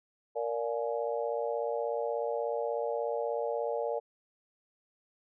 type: chord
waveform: sine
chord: Bb dominant seventh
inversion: none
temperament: just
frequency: 466.2 / 582.7 / 699.2 / 839.1 Hz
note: Bb4 / D5 / F5 / Ab5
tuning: 0 / -14 / +2 / +18 cents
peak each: -33 / -34 / -39 / -39 dBFS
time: 0.35-4 s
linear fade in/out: 20 ms
effects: none